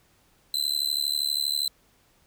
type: tone with amplitude modulation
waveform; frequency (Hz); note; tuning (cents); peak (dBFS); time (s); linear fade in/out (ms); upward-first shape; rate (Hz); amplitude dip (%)
40% pulse; 4041; B7; +39; -19; 0.54-1.68; 2; sine; 72.5; 100
effects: pink hiss -63 dBFS RMS until 2.26 s